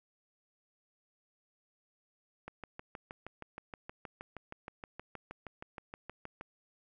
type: click train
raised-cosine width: 0.5 ms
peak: -28 dBFS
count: 26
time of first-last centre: 2.48-6.411 s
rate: 6.36 Hz
effects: none